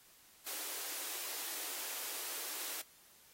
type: high-pass noise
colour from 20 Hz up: white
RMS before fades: -42 dBFS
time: 0.46-2.82 s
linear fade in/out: 10 ms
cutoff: 280 Hz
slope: 96 dB/octave
effects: white hiss -63 dBFS RMS until 3.33 s + AAC 48 kbps